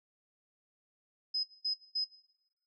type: tone bursts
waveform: sine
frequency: 5060 Hz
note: D#8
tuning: 28 cents sharp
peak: -30 dBFS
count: 3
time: 1.34-2.045 s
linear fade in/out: 10 ms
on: 95 ms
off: 210 ms
effects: noise-tail reverb RT60 0.9 s tail -19 dB re dry